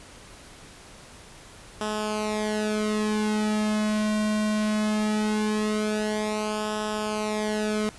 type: tone with flanger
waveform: sawtooth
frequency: 213.1 Hz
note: G#3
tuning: 45 cents sharp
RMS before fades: -26 dBFS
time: 1.81-7.89 s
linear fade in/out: 0 ms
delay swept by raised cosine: 0.46 to 2.36 ms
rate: 0.2 Hz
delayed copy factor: -0.75
effects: pink hiss -47 dBFS RMS until 7.98 s + resampled to 24000 Hz